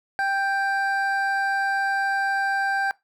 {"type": "tone pair together", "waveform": "triangle", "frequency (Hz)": [786, 1573], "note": ["G5", "G6"], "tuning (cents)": [4, 6], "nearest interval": "octave", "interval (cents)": 1202, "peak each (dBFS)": -22, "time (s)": [0.19, 2.91], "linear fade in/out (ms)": 0, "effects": ["noise-tail reverb RT60 0.2 s tail -21 dB re dry"]}